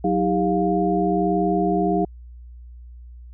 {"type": "tone cluster", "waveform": "sine", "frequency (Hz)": [184, 319, 400.4, 705], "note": ["F#3", "D#4", "G4", "F5"], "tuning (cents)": [-9, 43, 37, 16], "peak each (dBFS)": -23, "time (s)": [0.04, 2.05], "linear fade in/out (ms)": 5, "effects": ["added 60 Hz sine -38 dBFS peak until 3.33 s"]}